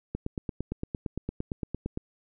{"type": "click train", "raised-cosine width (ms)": 3, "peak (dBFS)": -18, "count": 17, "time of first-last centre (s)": [0.15, 1.974], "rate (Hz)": 8.77, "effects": []}